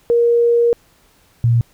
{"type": "tone pair in turn", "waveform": "sine", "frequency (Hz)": [471.5, 117.58], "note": ["A#4", "A#2"], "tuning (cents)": [20, 15], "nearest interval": "2 octaves", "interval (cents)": 2405, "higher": "first", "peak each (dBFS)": -10, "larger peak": "neither", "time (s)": [[0.1, 0.73], [1.44, 1.61]], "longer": "first", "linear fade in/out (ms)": 0, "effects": ["pink hiss -54 dBFS RMS until 1.73 s"]}